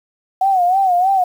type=tone with vibrato; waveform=sine; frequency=743 Hz; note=F#5; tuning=7 cents sharp; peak=-11 dBFS; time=0.41-1.24 s; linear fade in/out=5 ms; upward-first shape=sine; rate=3.2 Hz; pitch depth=100 cents each way; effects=7-bit